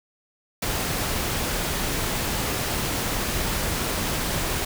pink noise, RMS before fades -26 dBFS, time 0.62-4.65 s, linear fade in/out 5 ms, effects none

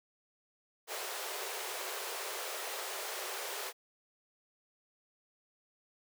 pink high-pass noise, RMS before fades -40 dBFS, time 0.87-3.73 s, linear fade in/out 50 ms, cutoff 370 Hz, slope 96 dB/octave, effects none

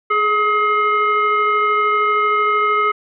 sine tone with frequency modulation, 1270 Hz, D#6, 35 cents sharp, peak -13 dBFS, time 0.1-2.92 s, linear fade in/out 10 ms, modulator 851 Hz, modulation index 0.8, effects none

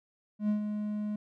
triangle tone with ADSR envelope, 210 Hz, G#3, 19 cents sharp, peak -22 dBFS, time 0.39-1.16 s, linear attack 100 ms, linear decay 110 ms, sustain -7 dB, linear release 5 ms, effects none

